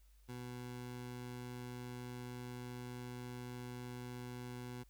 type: tone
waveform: 20% pulse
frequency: 123.47 Hz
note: B2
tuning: in tune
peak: -40 dBFS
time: 0.28-4.84 s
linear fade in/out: 20 ms
effects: added 50 Hz sine -62 dBFS peak until 4.89 s + white hiss -75 dBFS RMS until 4.89 s